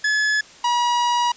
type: tone pair in turn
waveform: 45% pulse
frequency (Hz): 1709 / 963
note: G#6 / B5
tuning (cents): +49 / -44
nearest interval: minor seventh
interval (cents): 993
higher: first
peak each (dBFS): -17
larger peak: neither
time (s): 0.04-0.41 / 0.64-1.32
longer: second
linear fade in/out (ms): 5
effects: white hiss -45 dBFS RMS until 1.36 s + resampled to 16000 Hz